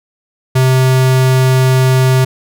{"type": "tone", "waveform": "square", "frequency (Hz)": 130, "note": "C3", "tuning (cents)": -11, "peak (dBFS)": -8, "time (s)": [0.55, 2.25], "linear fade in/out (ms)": 10, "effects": []}